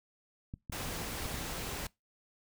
clicks, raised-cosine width 5 ms, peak -28 dBFS, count 4, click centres 0.539 / 0.698 / 1.257 / 1.343 s
pink noise, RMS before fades -39 dBFS, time 0.72-1.87 s, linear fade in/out 5 ms
effects noise-tail reverb RT60 0.2 s tail -23 dB re dry

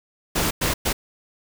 pink noise bursts at uneven times, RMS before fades -22 dBFS, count 3, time 0.35-0.51 / 0.61-0.74 / 0.85-0.93 s, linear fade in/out 10 ms, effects none

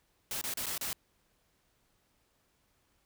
white noise with dropouts, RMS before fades -36 dBFS, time 0.31-0.93 s, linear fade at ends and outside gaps 1 ms, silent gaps 0.413-0.439 / 0.538-0.572 / 0.659-0.666 / 0.779-0.811 s, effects pink hiss -73 dBFS RMS until 3.05 s

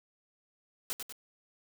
white noise with echo, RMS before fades -35 dBFS, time 0.9-0.93 s, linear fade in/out 0 ms, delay 97 ms, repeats 2, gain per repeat -5 dB, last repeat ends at 1.124 s, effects none

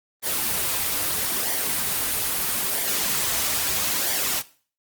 white noise with flanger, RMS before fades -24 dBFS, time 0.22-4.43 s, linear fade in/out 50 ms, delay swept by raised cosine 0.75 to 5.65 ms, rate 0.77 Hz, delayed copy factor -0.5, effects noise-tail reverb RT60 0.4 s tail -17 dB re dry + Opus 24 kbps

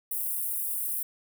white high-pass noise, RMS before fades -31 dBFS, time 0.11-1.03 s, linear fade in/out 5 ms, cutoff 9300 Hz, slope 48 dB/octave, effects none

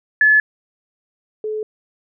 sine tone pair in turn, 1720 / 430 Hz, A6 / A4, -40 / -40 cents, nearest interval 2 octaves, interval 2400 cents, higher first, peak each -9 / -21 dBFS, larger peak first, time 0.21-0.4 / 1.44-1.63 s, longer neither, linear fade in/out 2 ms, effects none

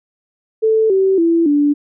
sine tone with pitch steps, 440.7 / 383.7 / 334 / 290.8 Hz, A4 / G4 / E4 / D4, +3 / -37 / +23 / -17 cents, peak -10 dBFS, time 0.62-1.74 s, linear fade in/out 20 ms, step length 280 ms, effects none

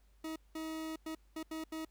40% pulse tone bursts at uneven times, 318 Hz, D#4, 38 cents sharp, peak -38 dBFS, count 6, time 0.24-0.36 / 0.55-0.96 / 1.06-1.15 / 1.36-1.43 / 1.51-1.64 / 1.72-1.85 s, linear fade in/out 5 ms, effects added 50 Hz sine -63 dBFS peak until 1.9 s + pink hiss -75 dBFS RMS until 1.9 s

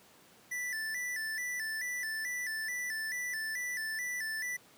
square tone with vibrato, 1864.7 Hz, A#6, in tune, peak -35 dBFS, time 0.51-4.57 s, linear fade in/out 10 ms, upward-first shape square, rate 2.3 Hz, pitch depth 99 cents each way, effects pink hiss -60 dBFS RMS until 4.77 s + high-pass 150 Hz 12 dB/octave

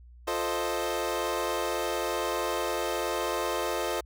25% pulse chord, F dominant seventh, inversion none, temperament equal, 349.2 / 440 / 523.3 / 622.3 Hz, F4 / A4 / C5 / Eb5, 0 / 0 / 0 / 0 cents, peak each -30 dBFS, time 0.27-4.01 s, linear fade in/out 10 ms, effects added 60 Hz sine -48 dBFS peak until 4.05 s

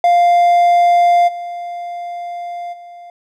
triangle tone with level steps, 698.5 Hz, F5, in tune, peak -6 / -21 / -31 dBFS, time 0.04-3.1 s, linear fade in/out 2 ms, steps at 1.27 / 2.72 s, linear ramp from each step 20 ms, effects none

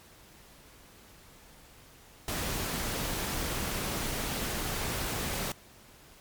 pink noise, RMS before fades -33 dBFS, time 2.28-5.52 s, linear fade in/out 2 ms, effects pink hiss -55 dBFS RMS until 6.2 s + MP3 96 kbps

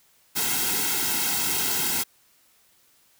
white noise with comb filter, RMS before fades -25 dBFS, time 0.35-2.04 s, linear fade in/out 20 ms, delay 1.7 ms, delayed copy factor -0.85, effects white hiss -61 dBFS RMS until 3.19 s

